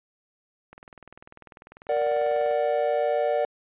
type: click train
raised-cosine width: 0.5 ms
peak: -30 dBFS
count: 37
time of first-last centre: 0.73-2.512 s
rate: 20.2 Hz
type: chord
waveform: triangle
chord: Bb augmented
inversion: none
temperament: equal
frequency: 466.2 / 587.3 / 740 Hz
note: Bb4 / D5 / F#5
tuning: 0 / 0 / 0 cents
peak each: -25 / -22 / -26 dBFS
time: 1.89-3.45 s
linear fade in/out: 2 ms
effects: resampled to 8000 Hz